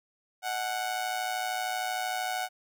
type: tone with amplitude modulation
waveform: sawtooth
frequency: 740 Hz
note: F#5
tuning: in tune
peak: -23 dBFS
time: 0.42-2.49 s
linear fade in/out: 50 ms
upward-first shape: sine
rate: 113 Hz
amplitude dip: 65%
effects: none